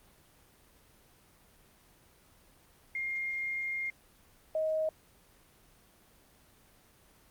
sine tone pair in turn, 2123 / 629.4 Hz, C7 / D#5, +25 / +20 cents, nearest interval octave + major sixth, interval 2105 cents, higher first, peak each -32 / -28 dBFS, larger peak second, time 2.95-3.9 / 4.55-4.89 s, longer first, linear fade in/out 2 ms, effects pink hiss -62 dBFS RMS until 7.3 s + Opus 24 kbps

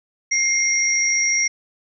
sine tone pair together, 2124 / 5670 Hz, C7 / F8, +25 / +25 cents, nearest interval octave + perfect fourth, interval 1700 cents, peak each -19 / -19 dBFS, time 0.31-1.48 s, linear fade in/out 10 ms, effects none

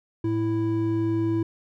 triangle tone pair together, 109.74 / 329.6 Hz, A2 / E4, -4 / 0 cents, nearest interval octave + perfect fifth, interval 1904 cents, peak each -25 / -21 dBFS, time 0.24-1.43 s, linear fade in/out 5 ms, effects none

